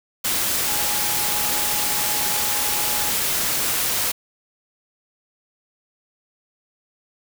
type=tone in noise; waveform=sine; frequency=837 Hz; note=G#5; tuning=13 cents sharp; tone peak=-32 dBFS; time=0.68-3.11 s; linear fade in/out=10 ms; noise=white; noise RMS=-22 dBFS; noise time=0.24-4.12 s; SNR=-13 dB; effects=none